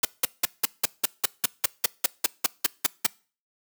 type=noise bursts; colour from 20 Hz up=white; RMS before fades=-20 dBFS; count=16; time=0.03-3.066 s; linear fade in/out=5 ms; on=21 ms; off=180 ms; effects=noise-tail reverb RT60 0.4 s tail -24 dB re dry + high-pass 150 Hz 12 dB/octave